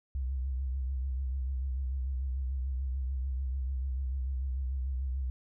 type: tone with vibrato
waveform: sine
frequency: 65.41 Hz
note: C2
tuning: in tune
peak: -30 dBFS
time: 0.15-5.3 s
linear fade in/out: 0 ms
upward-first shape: triangle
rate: 6.8 Hz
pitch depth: 88 cents each way
effects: none